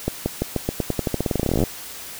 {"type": "accelerating click train", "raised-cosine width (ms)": 2, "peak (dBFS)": -7, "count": 27, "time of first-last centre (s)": [0.08, 1.637], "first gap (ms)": 180, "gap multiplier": 0.89, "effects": ["white hiss -36 dBFS RMS until 2.19 s"]}